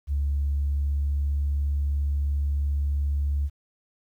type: tone with pitch glide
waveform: sine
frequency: 71 to 71.41 Hz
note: C#2 to D2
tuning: +42 to -48 cents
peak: -21 dBFS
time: 0.07-3.5 s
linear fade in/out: 50 ms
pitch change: +10 cents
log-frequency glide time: 0.45-1.41 s
effects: tanh soft clip ceiling -18 dBFS + 10-bit